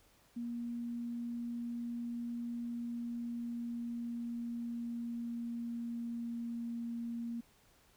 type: tone with pitch glide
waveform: sine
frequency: 237 to 234 Hz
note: A#3 to A#3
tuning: +29 to +7 cents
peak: -37 dBFS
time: 0.36-7.41 s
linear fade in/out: 10 ms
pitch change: -22 cents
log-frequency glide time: 2.56-6.88 s
effects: pink hiss -67 dBFS RMS until 7.96 s